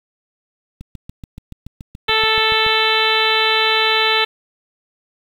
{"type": "click train", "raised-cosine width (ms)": 5, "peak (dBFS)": -20, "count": 14, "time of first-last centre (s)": [0.81, 2.664], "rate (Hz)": 7.01}
{"type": "harmonic tone", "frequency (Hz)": 440.2, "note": "A4", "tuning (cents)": 1, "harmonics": [1, 2, 3, 4, 5, 6, 7, 8, 9], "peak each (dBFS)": [-22, -22, -22, -22, -22, -22, -22, -22, -22], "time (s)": [2.08, 4.25], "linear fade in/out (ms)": 10}
{"effects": ["7-bit"]}